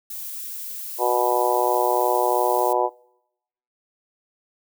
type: noise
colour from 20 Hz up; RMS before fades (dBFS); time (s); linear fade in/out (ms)
violet; -33; 0.1-2.73; 5
type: harmonic tone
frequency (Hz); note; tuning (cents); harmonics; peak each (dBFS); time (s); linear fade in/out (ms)
123; B2; -7; 3 / 4 / 5 / 6 / 7 / 8; -25 / -25 / -25 / -25 / -25 / -25; 0.98-2.9; 50
effects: noise-tail reverb RT60 0.9 s tail -26 dB re dry